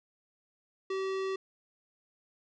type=tone with hard clipping; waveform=sine; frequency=383.5 Hz; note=G4; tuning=38 cents flat; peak=-33 dBFS; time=0.9-1.36 s; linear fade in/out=5 ms; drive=18 dB; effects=resampled to 22050 Hz